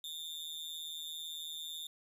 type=tone with amplitude modulation; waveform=40% pulse; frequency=3597 Hz; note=A7; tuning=37 cents sharp; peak=-36 dBFS; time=0.04-1.87 s; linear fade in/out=2 ms; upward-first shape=sine; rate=158 Hz; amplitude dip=90%; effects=none